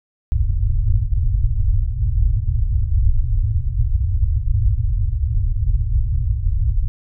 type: low-pass noise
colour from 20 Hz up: pink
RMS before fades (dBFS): -17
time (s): 0.32-6.88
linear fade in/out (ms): 0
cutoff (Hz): 120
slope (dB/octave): 96
effects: none